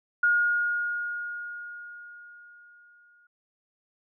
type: tone with exponential decay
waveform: sine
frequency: 1431 Hz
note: F6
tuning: 42 cents sharp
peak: -18 dBFS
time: 0.23-3.27 s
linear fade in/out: 5 ms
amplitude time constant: 660 ms
effects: none